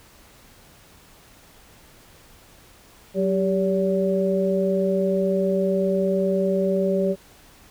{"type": "tone cluster", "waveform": "sine", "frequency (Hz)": [188.3, 392.9, 571], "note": ["F#3", "G4", "D5"], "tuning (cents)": [31, 4, -49], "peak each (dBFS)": -23, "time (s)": [3.14, 7.16], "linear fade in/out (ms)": 50, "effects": ["pink hiss -51 dBFS RMS until 7.7 s"]}